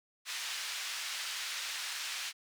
white band-pass noise, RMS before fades -39 dBFS, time 0.25-2.33 s, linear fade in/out 50 ms, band 1500 to 4900 Hz, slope 12 dB/octave, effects none

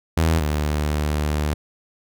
sawtooth tone pair in turn, 81 / 75.02 Hz, E2 / D2, -30 / +37 cents, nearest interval minor second, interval 133 cents, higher first, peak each -12 / -16 dBFS, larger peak first, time 0.17-0.39 / 0.39-1.54 s, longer second, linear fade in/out 5 ms, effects none

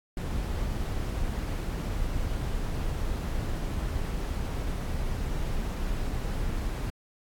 brown noise, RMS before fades -30 dBFS, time 0.17-6.9 s, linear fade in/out 2 ms, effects AAC 64 kbps

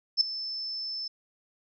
sine tone with ADSR envelope, 5274 Hz, E8, in tune, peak -16 dBFS, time 0.17-1.08 s, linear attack 39 ms, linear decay 5 ms, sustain -16 dB, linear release 7 ms, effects none

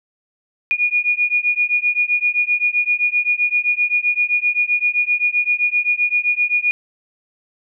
sine beating tone pair, 2441 / 2448.7 Hz, D#7 / D#7, -34 / -28 cents, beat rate 7.7 Hz, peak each -18 dBFS, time 0.71-6.71 s, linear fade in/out 0 ms, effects none

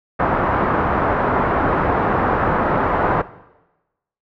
white low-pass noise, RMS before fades -18 dBFS, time 0.19-3.22 s, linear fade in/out 10 ms, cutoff 1300 Hz, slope 24 dB/octave, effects noise-tail reverb RT60 1.0 s tail -17 dB re dry

